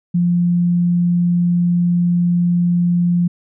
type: tone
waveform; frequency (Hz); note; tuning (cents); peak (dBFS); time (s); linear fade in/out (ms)
sine; 174.61; F3; 0; -12; 0.14-3.28; 10
effects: none